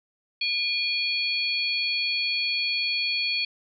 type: tone cluster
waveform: sine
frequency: 2433 / 3312 / 4418 Hz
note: D#7 / G#7 / C#8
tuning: -39 / -5 / -7 cents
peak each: -27 / -31 / -27 dBFS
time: 0.41-3.45 s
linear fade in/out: 5 ms
effects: none